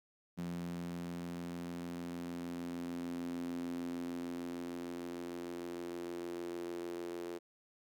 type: tone with high-pass filter sweep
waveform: sawtooth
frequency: 86.6 Hz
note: F2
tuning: 14 cents flat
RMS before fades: -42 dBFS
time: 0.37-7.39 s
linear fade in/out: 20 ms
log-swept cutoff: 190 to 370 Hz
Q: 5.5
effects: none